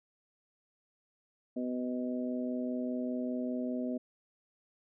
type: harmonic tone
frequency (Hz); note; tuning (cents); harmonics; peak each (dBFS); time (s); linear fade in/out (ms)
125; B2; +21; 2 / 3 / 4 / 5; -33 / -43 / -43 / -41; 1.56-3.98; 10
effects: none